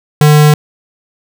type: tone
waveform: square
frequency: 150 Hz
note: D3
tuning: 37 cents sharp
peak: -4 dBFS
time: 0.21-0.54 s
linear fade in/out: 2 ms
effects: none